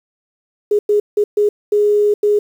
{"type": "tone bursts at uneven times", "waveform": "sine", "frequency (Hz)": 415.3, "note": "G#4", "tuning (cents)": 0, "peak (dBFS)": -10, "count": 6, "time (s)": [[0.71, 0.79], [0.89, 1], [1.17, 1.24], [1.37, 1.49], [1.72, 2.14], [2.23, 2.39]], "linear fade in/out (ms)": 5, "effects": ["7-bit"]}